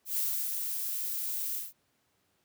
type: noise with ADSR envelope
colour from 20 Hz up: violet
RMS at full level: -30 dBFS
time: 0.05-1.73 s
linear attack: 120 ms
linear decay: 340 ms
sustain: -4 dB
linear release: 180 ms
effects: pink hiss -73 dBFS RMS until 2.44 s + high-pass 100 Hz 12 dB/octave